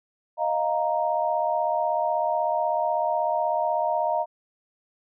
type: chord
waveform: sine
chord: Eb suspended second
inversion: none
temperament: equal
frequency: 622.3 / 698.5 / 932.3 Hz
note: Eb5 / F5 / Bb5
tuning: 0 / 0 / 0 cents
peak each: -26 dBFS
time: 0.37-4.26 s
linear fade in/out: 50 ms
effects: none